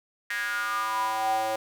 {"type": "tone with high-pass filter sweep", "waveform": "square", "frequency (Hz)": 110, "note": "A2", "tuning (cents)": 0, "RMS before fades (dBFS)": -28, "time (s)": [0.3, 1.56], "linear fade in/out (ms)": 5, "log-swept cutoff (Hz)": [1800, 620], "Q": 7.4, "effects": []}